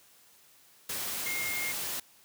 sine tone in noise, 2133 Hz, C7, 33 cents sharp, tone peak -33 dBFS, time 1.26-1.72 s, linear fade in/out 5 ms, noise white, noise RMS -35 dBFS, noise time 0.89-2 s, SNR -1 dB, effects white hiss -60 dBFS RMS until 2.24 s + high-pass 80 Hz 12 dB/octave

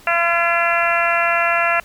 harmonic tone, 340.5 Hz, F4, 44 cents flat, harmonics 2 / 3 / 4 / 5 / 6 / 7 / 8, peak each -20 / -25 / -20 / -22 / -25 / -24 / -23 dBFS, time 0.07-1.8 s, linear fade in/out 2 ms, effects pink hiss -46 dBFS RMS until 1.84 s

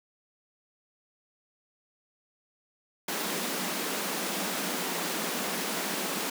pink high-pass noise, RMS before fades -32 dBFS, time 3.08-6.3 s, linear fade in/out 5 ms, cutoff 170 Hz, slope 96 dB/octave, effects none

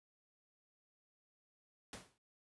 pink noise with exponential decay, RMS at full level -45 dBFS, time 1.93-2.18 s, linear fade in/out 1 ms, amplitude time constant 54 ms, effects high-pass 80 Hz 12 dB/octave + resampled to 24000 Hz

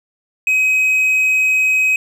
triangle tone, 2532 Hz, D#7, 30 cents sharp, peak -10 dBFS, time 0.47-1.96 s, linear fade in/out 2 ms, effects none

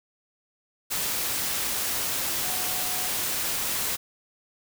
sine tone in noise, 734 Hz, F#5, 14 cents flat, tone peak -39 dBFS, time 2.43-3.09 s, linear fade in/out 20 ms, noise white, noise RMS -28 dBFS, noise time 0.9-3.97 s, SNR -14 dB, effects none

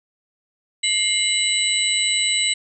sine tone cluster, 2121 / 2954 / 3955 / 8000 Hz, C7 / F#7 / B7 / B8, +23 / -3 / +2 / +21 cents, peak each -23 dBFS, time 0.83-2.54 s, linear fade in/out 10 ms, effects none

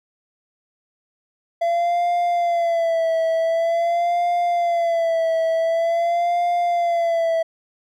triangle tone with vibrato, 676 Hz, E5, 43 cents sharp, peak -15 dBFS, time 1.61-7.43 s, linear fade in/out 10 ms, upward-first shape sine, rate 0.46 Hz, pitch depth 61 cents each way, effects none

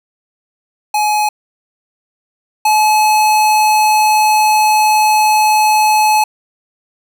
square tone pair in turn, 844 / 856.3 Hz, G#5 / A5, +28 / -47 cents, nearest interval unison, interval 25 cents, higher second, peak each -12 / -9 dBFS, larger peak second, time 0.94-1.29 / 2.65-6.24 s, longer second, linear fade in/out 5 ms, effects none

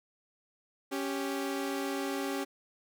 sawtooth tone pair together, 277 / 391.7 Hz, C#4 / G4, -1 / -1 cents, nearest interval tritone, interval 600 cents, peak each -30 / -32 dBFS, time 0.91-2.45 s, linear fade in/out 20 ms, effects none

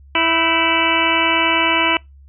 harmonic tone with a mistuned harmonic, 329.6 Hz, E4, in tune, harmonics 1 / 2 / 3 / 4 / 5 / 6 / 7 / 8 / 9, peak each -23 / -24 / -20 / -25 / -26 / -25 / -20 / -22 / -21 dBFS, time 0.15-1.97 s, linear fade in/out 2 ms, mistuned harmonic 5, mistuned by -110 cents, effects noise-tail reverb RT60 0.2 s tail -26 dB re dry + added 69 Hz sine -41 dBFS peak until 2.28 s

